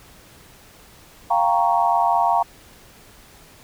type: chord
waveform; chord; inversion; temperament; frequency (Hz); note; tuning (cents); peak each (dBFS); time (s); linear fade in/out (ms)
sine; G half-diminished seventh; third; equal; 698.5 / 784 / 932.3 / 1108.7; F5 / G5 / Bb5 / Db6; 0 / 0 / 0 / 0; -20 / -22 / -19 / -25; 1.3-2.43; 10
effects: pink hiss -48 dBFS RMS until 3.63 s